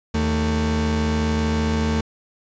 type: tone pair together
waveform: 35% pulse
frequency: 79.13 / 223.8 Hz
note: D#2 / A3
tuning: +30 / +30 cents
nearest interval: octave + tritone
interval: 1800 cents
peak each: -20 dBFS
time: 0.14-2.01 s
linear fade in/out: 5 ms
effects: resampled to 16000 Hz